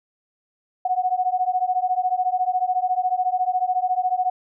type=beating tone pair; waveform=sine; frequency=729 / 743 Hz; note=F#5 / F#5; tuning=-26 / +7 cents; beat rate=14 Hz; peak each=-22 dBFS; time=0.85-4.3 s; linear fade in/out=5 ms; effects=none